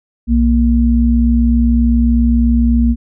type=tone pair together; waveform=sine; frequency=61.74 / 234.2 Hz; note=B1 / A#3; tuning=0 / +8 cents; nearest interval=octave + major seventh; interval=2308 cents; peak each=-11 dBFS; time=0.27-2.96 s; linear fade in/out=50 ms; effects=none